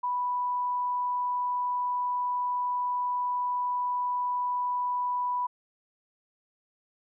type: tone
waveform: sine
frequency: 987 Hz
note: B5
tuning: 1 cent flat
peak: -26 dBFS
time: 0.03-5.47 s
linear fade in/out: 10 ms
effects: none